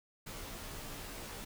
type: noise with comb filter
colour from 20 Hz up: pink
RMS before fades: -45 dBFS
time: 0.26-1.45 s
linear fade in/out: 10 ms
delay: 16 ms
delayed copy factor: -0.85
effects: none